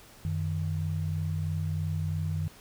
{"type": "tone pair together", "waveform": "sine", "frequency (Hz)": [92.5, 155.56], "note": ["F#2", "D#3"], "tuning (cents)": [0, 0], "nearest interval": "major sixth", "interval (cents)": 900, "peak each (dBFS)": [-30, -31], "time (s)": [0.25, 2.48], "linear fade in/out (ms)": 0, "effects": ["pink hiss -53 dBFS RMS until 2.6 s"]}